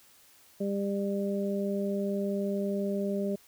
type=harmonic tone; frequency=199.3 Hz; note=G3; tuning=29 cents sharp; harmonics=1 / 2 / 3; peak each=-30 / -33 / -35 dBFS; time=0.6-3.36 s; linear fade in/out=10 ms; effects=white hiss -59 dBFS RMS until 3.47 s